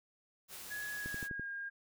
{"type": "noise", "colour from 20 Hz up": "white", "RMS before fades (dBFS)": -48, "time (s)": [0.48, 1.29], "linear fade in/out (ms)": 50}
{"type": "tone with pitch glide", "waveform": "sine", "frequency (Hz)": [1681, 1616.3], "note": ["G#6", "G#6"], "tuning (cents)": [20, -47], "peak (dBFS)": -39, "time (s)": [0.7, 1.7], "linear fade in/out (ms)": 20, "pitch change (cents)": -67, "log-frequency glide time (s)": [0.92, 1.49]}
{"type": "click train", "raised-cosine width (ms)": 3, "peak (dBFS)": -31, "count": 5, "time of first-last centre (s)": [1.06, 1.396], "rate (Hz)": 11.9}
{"effects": []}